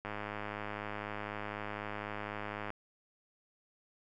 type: click train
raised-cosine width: 0.5 ms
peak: -24 dBFS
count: 277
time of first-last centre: 0.05-2.704 s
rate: 104 Hz
effects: none